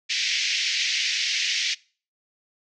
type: band-pass noise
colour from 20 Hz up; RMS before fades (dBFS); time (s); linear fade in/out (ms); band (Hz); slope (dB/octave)
pink; -25; 0.09-1.75; 20; 2000 to 6100; 48
effects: noise-tail reverb RT60 0.4 s tail -23 dB re dry